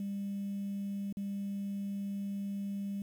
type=tone with dropouts; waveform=sine; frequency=199.4 Hz; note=G3; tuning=30 cents sharp; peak=-33 dBFS; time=0-3.02 s; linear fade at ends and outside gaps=2 ms; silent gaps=1.126-1.17 s; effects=tanh soft clip ceiling -31 dBFS + 10-bit